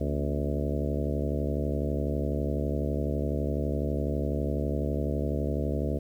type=harmonic tone with a mistuned harmonic; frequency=72 Hz; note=D2; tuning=34 cents flat; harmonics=1 / 2 / 3 / 4 / 5 / 6 / 7 / 8 / 9; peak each=-30 / -33 / -35 / -36 / -37 / -38 / -38 / -39 / -40 dBFS; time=0-5.99 s; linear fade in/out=10 ms; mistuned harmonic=3; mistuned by=+90 cents; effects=10-bit

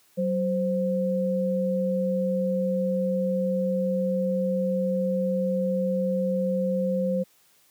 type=tone pair together; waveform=sine; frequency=187.7 / 521.8 Hz; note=F#3 / C5; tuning=+25 / -5 cents; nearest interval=octave + tritone; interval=1770 cents; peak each=-25 dBFS; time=0.17-7.24 s; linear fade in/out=20 ms; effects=white hiss -61 dBFS RMS until 7.7 s + high-pass 100 Hz 12 dB/octave

